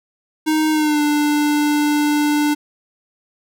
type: tone with pitch glide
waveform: square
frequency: 311.1 to 296 Hz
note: D#4 to D4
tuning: 0 to +14 cents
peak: -15 dBFS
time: 0.46-2.55 s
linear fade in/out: 20 ms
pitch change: -86 cents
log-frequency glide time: 0.71-1.01 s
effects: none